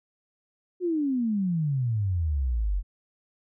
sine exponential sweep, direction down, 370 to 43.72 Hz, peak -23 dBFS, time 0.8-2.83 s, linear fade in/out 50 ms, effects none

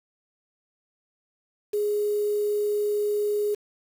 sine tone with quantisation, 415.7 Hz, G#4, 2 cents sharp, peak -22 dBFS, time 1.73-3.55 s, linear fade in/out 10 ms, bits 7, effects none

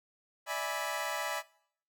20% pulse chord, E dominant seventh, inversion third, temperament equal with one note detuned, 587.3 / 653.2 / 830.6 / 987.8 Hz, D5 / E5 / G#5 / B5, 0 / -16 / 0 / 0 cents, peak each -34 dBFS, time 0.46-1.43 s, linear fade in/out 50 ms, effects noise-tail reverb RT60 0.6 s tail -20 dB re dry

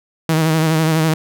sawtooth tone with vibrato, 159.2 Hz, D#3, 40 cents sharp, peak -9 dBFS, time 0.29-1.14 s, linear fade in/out 2 ms, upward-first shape sine, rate 12 Hz, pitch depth 41 cents each way, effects none

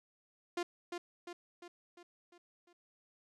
sawtooth tone with echo, 349.2 Hz, F4, in tune, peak -30 dBFS, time 0.57-0.63 s, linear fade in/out 5 ms, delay 350 ms, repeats 6, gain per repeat -5 dB, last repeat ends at 2.73 s, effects low-pass 7000 Hz 12 dB/octave

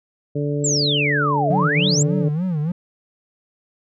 harmonic tone, 145.4 Hz, D3, 17 cents flat, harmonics 1 / 2 / 3 / 4, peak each -22 / -26 / -25 / -31 dBFS, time 0.35-2.29 s, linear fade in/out 10 ms
sine exponential two-way sweep, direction down then up, 7770 to 616 to 7770 Hz, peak -18 dBFS, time 0.64-2.03 s, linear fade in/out 5 ms, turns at 1.5 s
triangle tone with vibrato, 166.5 Hz, E3, 18 cents sharp, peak -17 dBFS, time 1.5-2.72 s, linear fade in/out 5 ms, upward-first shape sine, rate 3.4 Hz, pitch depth 210 cents each way
effects none

